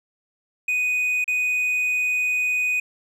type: tone with dropouts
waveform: triangle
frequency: 2489 Hz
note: D#7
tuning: in tune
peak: -18 dBFS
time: 0.68-2.8 s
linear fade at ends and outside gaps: 5 ms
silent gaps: 1.243-1.278 s
effects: none